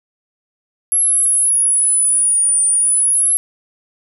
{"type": "exponential two-way sweep", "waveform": "sine", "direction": "down then up", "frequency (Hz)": [11175, 9280, 11175], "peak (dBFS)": -11, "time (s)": [0.92, 3.37], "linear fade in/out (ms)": 0, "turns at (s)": 2.67, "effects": []}